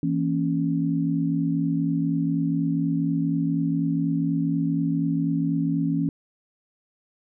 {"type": "chord", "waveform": "sine", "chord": "A# diminished", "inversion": "second", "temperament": "equal", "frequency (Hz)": [164.81, 233.1, 277.2], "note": ["E3", "A#3", "C#4"], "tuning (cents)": [0, 0, 0], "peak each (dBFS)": [-24, -30, -24], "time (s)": [0.03, 6.09], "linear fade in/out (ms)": 2, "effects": []}